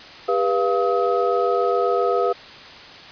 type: tone cluster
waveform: sine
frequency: 400.2 / 487.7 / 691 / 1271 Hz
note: G4 / B4 / F5 / D#6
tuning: +36 / -22 / -19 / +36 cents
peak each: -22 / -21 / -23 / -25 dBFS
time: 0.28-2.33 s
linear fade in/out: 10 ms
effects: white hiss -40 dBFS RMS until 3.11 s + resampled to 11025 Hz